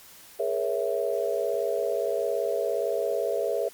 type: chord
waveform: sine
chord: A# half-diminished seventh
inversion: third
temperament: equal with one note detuned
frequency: 415.3 / 472.9 / 554.4 / 659.3 Hz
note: G#4 / A#4 / C#5 / E5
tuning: 0 / +25 / 0 / 0 cents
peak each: -30 dBFS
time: 0.39-3.69 s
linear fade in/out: 10 ms
effects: white hiss -50 dBFS RMS until 3.73 s + Opus 48 kbps